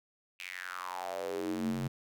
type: tone with high-pass filter sweep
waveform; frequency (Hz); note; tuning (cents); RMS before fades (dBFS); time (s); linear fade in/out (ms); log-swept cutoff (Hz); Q
square; 45.39; F#1; -32; -37; 0.39-1.88; 10; 2600 to 150; 5.6
effects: none